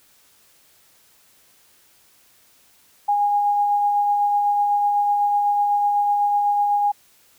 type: tone with tremolo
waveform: sine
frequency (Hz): 820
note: G#5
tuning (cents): -22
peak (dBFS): -15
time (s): 3.08-6.92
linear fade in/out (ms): 10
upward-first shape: sine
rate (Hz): 8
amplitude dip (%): 25
effects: white hiss -56 dBFS RMS until 7.38 s